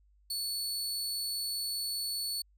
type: tone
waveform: sawtooth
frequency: 4435 Hz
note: C#8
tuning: in tune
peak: -30 dBFS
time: 0.3-2.42 s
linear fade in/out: 5 ms
effects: added 50 Hz sine -62 dBFS peak until 2.57 s